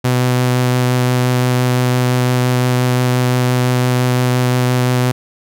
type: tone with vibrato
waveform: sawtooth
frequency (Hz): 125.3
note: B2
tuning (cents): +25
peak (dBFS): -8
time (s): 0.04-5.12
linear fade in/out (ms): 10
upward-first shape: triangle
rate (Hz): 5.8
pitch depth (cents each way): 11
effects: none